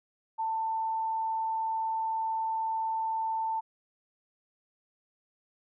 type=tone; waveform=sine; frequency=891 Hz; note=A5; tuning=22 cents sharp; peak=-28 dBFS; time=0.38-3.61 s; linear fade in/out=20 ms; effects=none